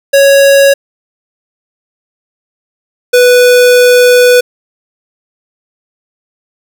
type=tone pair in turn; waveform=square; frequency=554.4 / 493.9 Hz; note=C#5 / B4; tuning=0 / 0 cents; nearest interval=major second; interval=200 cents; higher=first; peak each=-3 dBFS; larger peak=neither; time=0.13-0.74 / 3.13-4.41 s; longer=second; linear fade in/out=10 ms; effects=7-bit

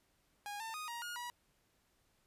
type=tone with pitch steps; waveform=sawtooth; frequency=820 / 897 / 1241 / 943 / 1432 / 967 Hz; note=G#5 / A5 / D#6 / A#5 / F6 / B5; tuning=-22 / +33 / -5 / +20 / +43 / -37 cents; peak=-38 dBFS; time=0.46-1.3 s; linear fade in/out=0 ms; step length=140 ms; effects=pink hiss -75 dBFS RMS until 2.26 s + resampled to 32000 Hz

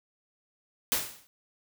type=noise with exponential decay; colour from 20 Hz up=white; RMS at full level=-24 dBFS; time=0.92-1.27 s; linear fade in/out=0 ms; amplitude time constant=75 ms; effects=none

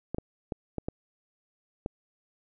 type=clicks; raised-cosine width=2 ms; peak=-18 dBFS; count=6; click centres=0.146 / 0.184 / 0.522 / 0.783 / 0.885 / 1.861 s; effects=none

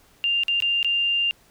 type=tone with dropouts; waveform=sine; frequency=2794 Hz; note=F7; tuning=in tune; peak=-19 dBFS; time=0.24-1.31 s; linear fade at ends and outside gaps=0 ms; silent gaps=0.435-0.482 / 0.603-0.623 / 0.829-0.846 s; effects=pink hiss -57 dBFS RMS until 1.5 s

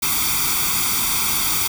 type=noise with comb filter; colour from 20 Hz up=white; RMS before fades=-20 dBFS; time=0.02-1.68 s; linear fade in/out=10 ms; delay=0.86 ms; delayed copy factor=+0.9; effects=none

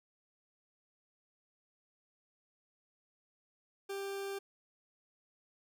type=tone; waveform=40% pulse; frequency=394.6 Hz; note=G4; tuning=11 cents sharp; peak=-37 dBFS; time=3.89-4.39 s; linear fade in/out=10 ms; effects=none

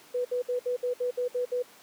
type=tone bursts; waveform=sine; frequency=493.9 Hz; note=B4; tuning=in tune; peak=-25 dBFS; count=9; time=0.14-1.626 s; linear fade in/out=10 ms; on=110 ms; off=62 ms; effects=pink hiss -53 dBFS RMS until 1.82 s + high-pass 300 Hz 12 dB/octave

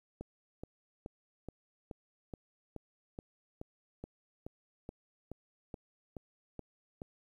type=click train; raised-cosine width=2 ms; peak=-29 dBFS; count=17; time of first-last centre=0.21-7.019 s; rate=2.35 Hz; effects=11-bit

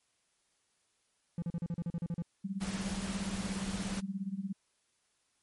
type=tone bursts; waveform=triangle; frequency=170 Hz; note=F3; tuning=46 cents flat; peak=-30 dBFS; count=11; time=1.38-2.222 s; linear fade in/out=2 ms; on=42 ms; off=38 ms
type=tone with tremolo; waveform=sine; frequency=194 Hz; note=G3; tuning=18 cents flat; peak=-31 dBFS; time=2.44-4.53 s; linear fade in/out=10 ms; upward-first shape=sine; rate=17 Hz; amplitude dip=85%
type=noise; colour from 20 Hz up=pink; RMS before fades=-41 dBFS; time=2.6-4.01 s; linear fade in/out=20 ms
effects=white hiss -75 dBFS RMS until 5.42 s + MP3 48 kbps

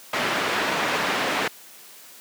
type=low-pass noise; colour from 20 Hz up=white; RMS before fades=-24 dBFS; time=0.13-1.48 s; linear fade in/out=5 ms; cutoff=2100 Hz; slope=12 dB/octave; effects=white hiss -46 dBFS RMS until 2.2 s + high-pass 200 Hz 12 dB/octave

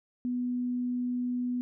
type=tone; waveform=sine; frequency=246.9 Hz; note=B3; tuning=in tune; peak=-28 dBFS; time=0.25-1.61 s; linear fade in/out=0 ms; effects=none

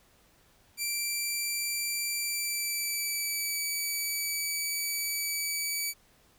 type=tone with pitch glide; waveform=10% pulse; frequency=2349 to 2291 Hz; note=D7 to D7; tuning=0 to -44 cents; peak=-21 dBFS; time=0.77-5.94 s; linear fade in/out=50 ms; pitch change=-44 cents; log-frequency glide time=2.17-3.6 s; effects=pink hiss -63 dBFS RMS until 6.38 s

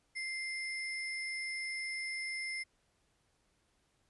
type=tone with sample-and-hold; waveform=sine; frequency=2093 Hz; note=C7; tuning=in tune; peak=-36 dBFS; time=0.15-2.64 s; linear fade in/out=20 ms; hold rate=7350 Hz; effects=pink hiss -75 dBFS RMS until 4.09 s + resampled to 24000 Hz

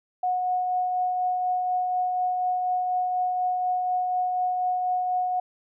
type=tone with tremolo; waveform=sine; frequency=730 Hz; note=F#5; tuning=24 cents flat; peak=-21 dBFS; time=0.23-5.4 s; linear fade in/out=5 ms; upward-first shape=triangle; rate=4.1 Hz; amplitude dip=30%; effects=none

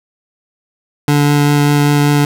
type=tone with vibrato; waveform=25% pulse; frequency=145.5 Hz; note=D3; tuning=16 cents flat; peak=-5 dBFS; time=1.08-2.25 s; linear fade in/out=2 ms; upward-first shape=triangle; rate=5.1 Hz; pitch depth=9 cents each way; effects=none

